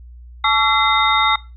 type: tone cluster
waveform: sine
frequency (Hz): 868 / 1135 / 1346 / 2054 / 3697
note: A5 / C#6 / E6 / C7 / A#7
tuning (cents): -24 / +41 / +36 / -33 / -15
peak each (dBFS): -19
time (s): 0.44-1.36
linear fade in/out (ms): 5
effects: noise-tail reverb RT60 0.3 s tail -21 dB re dry + added 60 Hz sine -36 dBFS peak until 1.56 s